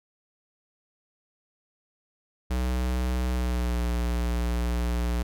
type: tone with pitch glide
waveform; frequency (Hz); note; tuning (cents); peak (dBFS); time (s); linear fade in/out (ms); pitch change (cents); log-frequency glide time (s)
square; 62.4 to 59.58; B1 to A#1; +19 to +38; -25; 2.5-5.23; 10; -81; 3.3-3.8
effects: none